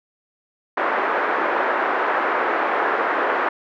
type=band-pass noise; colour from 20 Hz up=white; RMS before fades=-21 dBFS; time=0.77-3.49 s; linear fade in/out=5 ms; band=340 to 1600 Hz; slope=24 dB/octave; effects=none